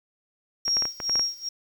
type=tone with tremolo; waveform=sine; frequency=5588 Hz; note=F8; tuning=in tune; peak=-20 dBFS; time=0.65-1.49 s; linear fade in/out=5 ms; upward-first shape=sine; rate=2.4 Hz; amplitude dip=95%
type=clicks; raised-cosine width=0.5 ms; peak=-18 dBFS; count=8; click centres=0.68 / 0.769 / 0.823 / 0.854 / 1.002 / 1.096 / 1.156 / 1.195 s
effects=8-bit